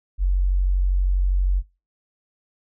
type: tone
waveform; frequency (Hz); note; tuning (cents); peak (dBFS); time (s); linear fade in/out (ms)
sine; 46.25; F#1; 0; -16; 0.18-1.63; 50
effects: noise-tail reverb RT60 0.3 s tail -25 dB re dry